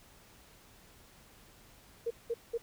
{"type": "tone bursts", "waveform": "sine", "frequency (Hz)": 466.2, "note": "A#4", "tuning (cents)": 0, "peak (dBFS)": -30, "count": 3, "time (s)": [2.06, 2.578], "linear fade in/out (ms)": 10, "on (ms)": 46, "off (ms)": 190, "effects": ["pink hiss -59 dBFS RMS until 2.62 s"]}